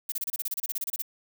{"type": "noise bursts", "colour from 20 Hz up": "violet", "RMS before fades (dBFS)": -30, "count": 16, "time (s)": [0.09, 1.021], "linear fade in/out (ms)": 5, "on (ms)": 31, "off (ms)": 29, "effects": []}